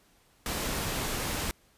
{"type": "noise", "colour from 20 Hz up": "pink", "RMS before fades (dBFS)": -32, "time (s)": [0.46, 1.51], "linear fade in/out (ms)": 0, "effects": ["pink hiss -64 dBFS RMS until 1.77 s", "resampled to 32000 Hz"]}